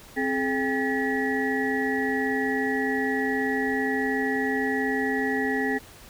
sine tone cluster, 264.6 / 425.8 / 796 / 1722 / 1925 Hz, C4 / G#4 / G5 / A6 / B6, +20 / +43 / +26 / -38 / -45 cents, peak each -27 / -29 / -32 / -33 / -29 dBFS, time 0.16-5.79 s, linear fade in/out 20 ms, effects pink hiss -48 dBFS RMS until 6.09 s

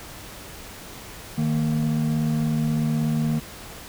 triangle tone pair together, 153.51 / 230 Hz, D#3 / A#3, -23 / -23 cents, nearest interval perfect fifth, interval 700 cents, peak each -20 / -21 dBFS, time 1.37-3.4 s, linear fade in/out 20 ms, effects tanh soft clip ceiling -12 dBFS + pink hiss -40 dBFS RMS until 3.88 s

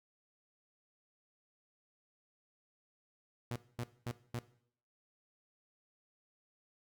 sawtooth tone bursts, 120 Hz, B2, 49 cents flat, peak -33 dBFS, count 4, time 3.51-4.388 s, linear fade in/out 0 ms, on 47 ms, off 230 ms, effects noise-tail reverb RT60 0.6 s tail -17 dB re dry

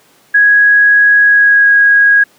sine tone with pitch glide, 1661.2 to 1646.9 Hz, G#6 to G#6, 0 to -15 cents, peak -4 dBFS, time 0.34-2.24 s, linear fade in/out 10 ms, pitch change -15 cents, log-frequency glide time 1.23-1.71 s, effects pink hiss -48 dBFS RMS until 2.38 s + high-pass 200 Hz 12 dB/octave

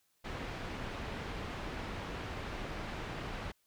pink low-pass noise, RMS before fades -41 dBFS, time 0.24-3.52 s, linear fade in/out 10 ms, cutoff 2900 Hz, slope 12 dB/octave, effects white hiss -75 dBFS RMS until 3.66 s

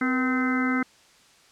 harmonic tone with a mistuned harmonic, 257 Hz, C4, 31 cents flat, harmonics 1 / 2 / 3 / 4 / 5 / 6 / 7 / 8, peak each -23 / -37 / -38 / -40 / -31 / -31 / -41 / -31 dBFS, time 0.01-0.83 s, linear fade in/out 5 ms, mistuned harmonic 2, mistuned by -97 cents, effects white hiss -56 dBFS RMS until 1.51 s + low-pass 7000 Hz 12 dB/octave

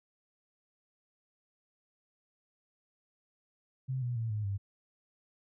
sine tone with pitch steps, 130.81 / 122.05 / 113.88 / 106.25 / 99.14 Hz, C3 / B2 / A#2 / G#2 / G2, 0 / -20 / -40 / +40 / +20 cents, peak -31 dBFS, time 3.88-4.58 s, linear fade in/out 20 ms, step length 140 ms, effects none

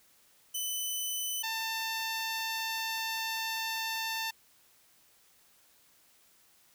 10% pulse tone pair in turn, 3010 / 894.9 Hz, F#7 / A5, +29 / +29 cents, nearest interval octave + major sixth, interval 2100 cents, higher first, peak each -24 dBFS, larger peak neither, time 0.54-1.43 / 1.43-4.31 s, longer second, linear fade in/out 10 ms, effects white hiss -64 dBFS RMS until 6.74 s

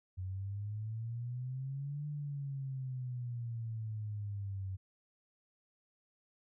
sine exponential two-way sweep, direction up then down, 91.4 to 148.7 to 94.1 Hz, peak -37 dBFS, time 0.17-4.77 s, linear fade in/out 20 ms, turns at 2.07 s, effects none

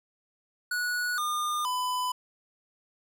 square tone with pitch steps, 1466 / 1211.6 / 1001.3 Hz, F#6 / D#6 / B5, -16 / -46 / +24 cents, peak -28 dBFS, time 0.71-2.12 s, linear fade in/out 5 ms, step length 470 ms, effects none

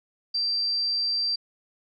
sine tone, 4699 Hz, D8, in tune, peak -23 dBFS, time 0.34-1.36 s, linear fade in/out 10 ms, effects none

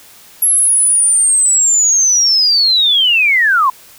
sine linear sweep, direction down, 11320 to 990 Hz, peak -8 dBFS, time 0.42-3.7 s, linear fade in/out 5 ms, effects white hiss -41 dBFS RMS until 3.98 s

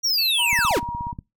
square linear sweep, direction down, 5790 to 180 Hz, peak -19 dBFS, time 0.03-0.8 s, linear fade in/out 20 ms
triangle tone, 2637 Hz, E7, in tune, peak -26 dBFS, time 0.18-0.7 s, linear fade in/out 2 ms
sine tone with vibrato, 952 Hz, A#5, 36 cents sharp, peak -26 dBFS, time 0.38-1.13 s, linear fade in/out 20 ms, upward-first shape triangle, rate 8.3 Hz, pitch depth 8 cents each way
click train, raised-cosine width 5 ms, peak -21 dBFS, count 12, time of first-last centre 0.53-1.189 s, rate 16.7 Hz
effects noise-tail reverb RT60 0.2 s tail -22 dB re dry

